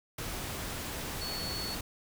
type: tone in noise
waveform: sine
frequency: 4417 Hz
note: C#8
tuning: 7 cents flat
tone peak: -37 dBFS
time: 1.21-1.75 s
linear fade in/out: 5 ms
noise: pink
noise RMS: -38 dBFS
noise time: 0.18-1.81 s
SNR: -2 dB
effects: none